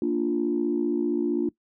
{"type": "chord", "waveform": "sine", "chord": "Bb major", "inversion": "none", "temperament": "equal", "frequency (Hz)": [233.1, 293.7, 349.2], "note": ["Bb3", "D4", "F4"], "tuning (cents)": [0, 0, 0], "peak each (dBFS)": [-28, -25, -25], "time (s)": [0.02, 1.49], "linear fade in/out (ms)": 2, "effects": ["noise-tail reverb RT60 0.1 s tail -21 dB re dry", "tanh soft clip ceiling -14 dBFS"]}